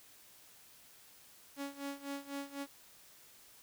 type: tone with tremolo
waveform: sawtooth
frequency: 280 Hz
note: C#4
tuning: 18 cents sharp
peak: -34 dBFS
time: 1.56-2.67 s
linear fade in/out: 50 ms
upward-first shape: sine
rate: 4 Hz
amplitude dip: 85%
effects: white hiss -60 dBFS RMS until 3.62 s